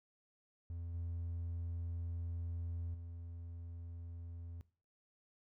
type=tone with level steps; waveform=triangle; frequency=85 Hz; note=F2; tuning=46 cents flat; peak=-39 / -36 / -43 dBFS; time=0.7-4.61 s; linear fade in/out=0 ms; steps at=0.94 / 2.94 s; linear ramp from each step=5 ms; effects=noise-tail reverb RT60 0.4 s tail -19 dB re dry + tanh soft clip ceiling -32 dBFS